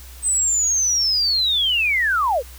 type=linear sweep; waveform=sine; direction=down; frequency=8300 to 432.7 Hz; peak=-16 dBFS; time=0.22-2.43 s; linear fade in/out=50 ms; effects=added 63 Hz sine -38 dBFS peak until 2.58 s + white hiss -44 dBFS RMS until 2.58 s